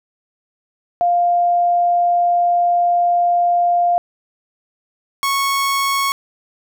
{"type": "tone pair in turn", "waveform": ["sine", "sawtooth"], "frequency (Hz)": [700, 1103.4], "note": ["F5", "C#6"], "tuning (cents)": [4, -8], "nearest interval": "minor sixth", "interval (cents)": 788, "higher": "second", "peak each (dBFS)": -12, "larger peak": "neither", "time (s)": [[1.01, 3.98], [5.23, 6.12]], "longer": "first", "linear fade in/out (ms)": 0, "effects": []}